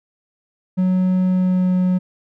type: tone with pitch glide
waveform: triangle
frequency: 184.6 to 182.9 Hz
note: F#3 to F#3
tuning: -4 to -20 cents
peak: -12 dBFS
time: 0.77-1.99 s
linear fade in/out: 20 ms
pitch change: -16 cents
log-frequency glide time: 1.24-1.75 s
effects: none